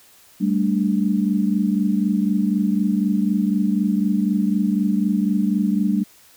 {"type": "chord", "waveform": "sine", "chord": "G suspended second", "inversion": "none", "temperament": "equal", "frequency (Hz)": [196, 220, 293.7], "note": ["G3", "A3", "D4"], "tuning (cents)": [0, 0, 0], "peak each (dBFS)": [-19, -21, -24], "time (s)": [0.4, 6.04], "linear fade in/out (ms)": 20, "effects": ["white hiss -51 dBFS RMS until 6.36 s"]}